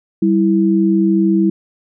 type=tone pair together; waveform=sine; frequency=194.5 / 328.1 Hz; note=G3 / E4; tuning=-13 / -8 cents; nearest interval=major sixth; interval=905 cents; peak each=-13 dBFS; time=0.22-1.5 s; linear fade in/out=5 ms; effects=none